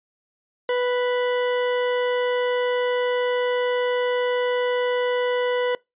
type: tone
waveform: 40% pulse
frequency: 493.9 Hz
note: B4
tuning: in tune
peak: -19 dBFS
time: 0.69-5.75 s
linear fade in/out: 2 ms
effects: noise-tail reverb RT60 0.2 s tail -23 dB re dry + resampled to 8000 Hz

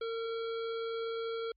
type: harmonic tone with a mistuned harmonic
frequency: 455.8 Hz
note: A#4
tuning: 39 cents flat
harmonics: 1 / 3 / 5 / 7 / 9 / 10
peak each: -34 / -43 / -52 / -49 / -54 / -59 dBFS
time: 0.01-1.52 s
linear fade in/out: 5 ms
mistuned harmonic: 7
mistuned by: +54 cents
effects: added 50 Hz sine -70 dBFS peak until 1.56 s + MP3 32 kbps

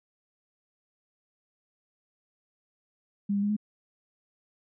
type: tone with pitch steps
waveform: sine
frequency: 202 / 200.7 / 205.5 / 210.9 Hz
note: G#3 / G3 / G#3 / G#3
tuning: -48 / +41 / -18 / +27 cents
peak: -24 dBFS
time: 3.29-3.566 s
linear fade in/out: 10 ms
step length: 69 ms
effects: none

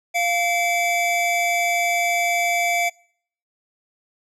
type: tone pair together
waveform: square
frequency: 696.1 / 2300 Hz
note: F5 / D7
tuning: -6 / -37 cents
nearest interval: octave + major sixth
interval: 2069 cents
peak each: -22 dBFS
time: 0.14-2.9 s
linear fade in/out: 20 ms
effects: noise-tail reverb RT60 0.6 s tail -25 dB re dry + low-pass 11000 Hz 12 dB/octave

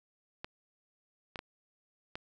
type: clicks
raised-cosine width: 0.3 ms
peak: -23 dBFS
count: 4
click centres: 0.445 / 1.358 / 1.391 / 2.155 s
effects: none

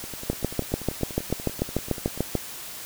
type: two click trains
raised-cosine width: 2 ms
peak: -9 / -23 dBFS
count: 15 / 23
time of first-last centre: 0.3-2.353 / 0.04-2.176 s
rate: 6.82 / 10.3 Hz
effects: white hiss -38 dBFS RMS until 2.85 s

